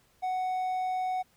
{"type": "tone", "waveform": "triangle", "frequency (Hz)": 742, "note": "F#5", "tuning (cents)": 5, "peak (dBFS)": -26, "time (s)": [0.22, 1.23], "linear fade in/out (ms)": 20, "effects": ["pink hiss -66 dBFS RMS until 1.36 s"]}